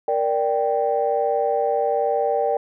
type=chord; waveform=sine; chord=G minor; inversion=first; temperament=equal; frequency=466.2 / 587.3 / 784 Hz; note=Bb4 / D5 / G5; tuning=0 / 0 / 0 cents; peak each=-22 dBFS; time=0.08-2.57 s; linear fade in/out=2 ms; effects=tanh soft clip ceiling -9 dBFS